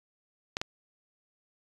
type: clicks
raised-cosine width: 0.2 ms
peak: -13 dBFS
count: 2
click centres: 0.569 / 0.615 s
effects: resampled to 24000 Hz